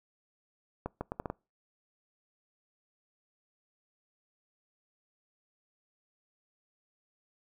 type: accelerating click train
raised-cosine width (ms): 1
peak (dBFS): -20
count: 6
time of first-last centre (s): 0.86-1.3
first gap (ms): 150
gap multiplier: 0.73
effects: noise-tail reverb RT60 0.3 s tail -25 dB re dry